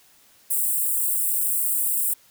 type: high-pass noise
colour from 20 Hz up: white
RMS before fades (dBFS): -23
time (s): 0.5-2.14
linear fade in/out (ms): 10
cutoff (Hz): 7800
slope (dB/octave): 96
effects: white hiss -56 dBFS RMS until 2.3 s